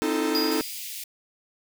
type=chord; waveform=45% pulse; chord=F dominant seventh; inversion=second; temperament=equal with one note detuned; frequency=261.6 / 311.1 / 340.9 / 440 Hz; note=C4 / Eb4 / F4 / A4; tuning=0 / 0 / -42 / 0 cents; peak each=-31 / -26 / -32 / -28 dBFS; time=0.02-0.61 s; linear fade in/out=0 ms
type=tone with exponential decay; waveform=square; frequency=4887 Hz; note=D#8; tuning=32 cents flat; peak=-23 dBFS; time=0.35-1.04 s; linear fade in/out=0 ms; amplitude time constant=150 ms
type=high-pass noise; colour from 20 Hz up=white; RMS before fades=-36 dBFS; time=0.51-1.04 s; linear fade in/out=5 ms; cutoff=2100 Hz; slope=48 dB/octave
effects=none